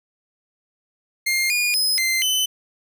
sawtooth tone with pitch steps, 2117 / 2438 / 5070 / 2080 / 3031 Hz, C7 / D#7 / D#8 / C7 / F#7, +20 / -36 / +32 / -11 / +41 cents, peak -15 dBFS, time 1.26-2.46 s, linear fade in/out 10 ms, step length 240 ms, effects none

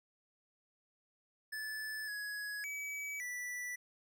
square tone with pitch steps, 1739 / 1676 / 2285 / 1968 Hz, A6 / G#6 / D7 / B6, -21 / +15 / -48 / -7 cents, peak -40 dBFS, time 1.52-3.76 s, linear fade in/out 10 ms, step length 560 ms, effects none

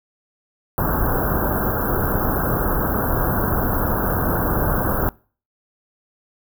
pink band-stop noise, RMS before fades -20 dBFS, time 0.78-5.09 s, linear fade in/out 0 ms, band 1600 to 12000 Hz, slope 96 dB/octave, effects noise-tail reverb RT60 0.4 s tail -24 dB re dry

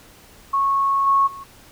sine tone with level steps, 1100 Hz, C#6, 14 cents flat, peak -16 / -13 / -33 dBFS, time 0.53-1.44 s, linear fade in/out 10 ms, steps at 1.06 / 1.26 s, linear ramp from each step 20 ms, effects pink hiss -48 dBFS RMS until 1.71 s

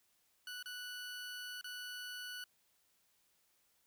20% pulse tone with dropouts, 1480 Hz, F#6, in tune, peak -39 dBFS, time 0.47-2.44 s, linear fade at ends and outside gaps 2 ms, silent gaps 0.627-0.658 / 1.612-1.643 s, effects white hiss -75 dBFS RMS until 3.86 s

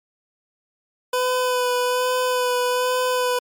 25% pulse tone with vibrato, 500 Hz, B4, 21 cents sharp, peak -15 dBFS, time 1.13-3.39 s, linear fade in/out 5 ms, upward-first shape sine, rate 1.2 Hz, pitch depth 18 cents each way, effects MP3 96 kbps

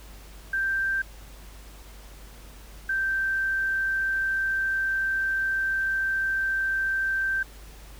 sine tone pair in turn, 1571 / 1563.5 Hz, G6 / G6, +3 / -5 cents, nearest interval unison, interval 8 cents, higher first, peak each -23 dBFS, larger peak neither, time 0.53-1.02 / 2.89-7.43 s, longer second, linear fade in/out 5 ms, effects added 50 Hz sine -44 dBFS peak until 7.99 s + pink hiss -50 dBFS RMS until 7.99 s

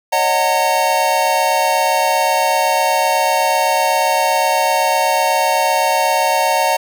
square chord, D# minor seventh, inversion third, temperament equal with one note detuned, 554.4 / 622.3 / 740 / 911.6 Hz, C#5 / D#5 / F#5 / A#5, 0 / 0 / 0 / -39 cents, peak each -22 / -21 / -19 / -17 dBFS, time 0.12-6.77 s, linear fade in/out 10 ms, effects none

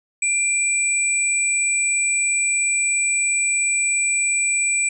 sine tone pair together, 2369 / 7916 Hz, D7 / B8, +14 / +3 cents, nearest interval octave + major sixth, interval 2089 cents, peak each -20 dBFS, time 0.22-4.89 s, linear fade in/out 5 ms, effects none

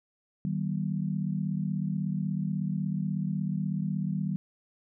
sine tone cluster, 155.3 / 191.7 / 240.6 Hz, D#3 / G3 / B3, -3 / -38 / -45 cents, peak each -31 / -30 / -39 dBFS, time 0.45-4.36 s, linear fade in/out 0 ms, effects none

